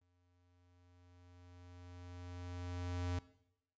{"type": "tone with exponential growth", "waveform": "square", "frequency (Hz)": 88.8, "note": "F2", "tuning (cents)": 29, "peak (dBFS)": -36, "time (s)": [0.01, 3.19], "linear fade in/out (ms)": 5, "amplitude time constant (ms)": 690, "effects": ["noise-tail reverb RT60 0.8 s tail -18 dB re dry", "resampled to 16000 Hz"]}